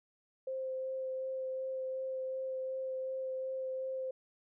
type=tone with vibrato; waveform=sine; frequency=523.3 Hz; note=C5; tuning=in tune; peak=-35 dBFS; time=0.47-4.11 s; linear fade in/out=5 ms; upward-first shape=sine; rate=2.7 Hz; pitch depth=9 cents each way; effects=none